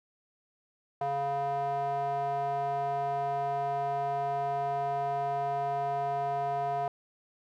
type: tone with band-pass filter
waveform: square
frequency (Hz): 140.1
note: C#3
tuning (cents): +19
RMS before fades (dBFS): -31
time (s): 1.01-6.88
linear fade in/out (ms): 2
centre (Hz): 760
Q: 5.5
effects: none